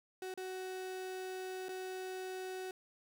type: tone with dropouts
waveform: 35% pulse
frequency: 373.4 Hz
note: F#4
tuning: 16 cents sharp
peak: -39 dBFS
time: 0.22-2.71 s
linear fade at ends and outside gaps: 2 ms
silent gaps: 0.34-0.375 / 1.685-1.69 s
effects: none